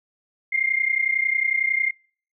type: tone pair together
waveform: sine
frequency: 2100 / 2131 Hz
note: C7 / C7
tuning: +6 / +31 cents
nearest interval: unison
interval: 25 cents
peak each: -22 dBFS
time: 0.52-1.91 s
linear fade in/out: 10 ms
effects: noise-tail reverb RT60 0.5 s tail -26 dB re dry